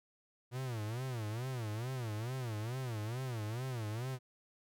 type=tone with vibrato; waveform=45% pulse; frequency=117.8 Hz; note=A#2; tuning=19 cents sharp; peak=-37 dBFS; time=0.51-4.19 s; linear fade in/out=50 ms; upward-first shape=sine; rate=2.3 Hz; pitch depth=200 cents each way; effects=none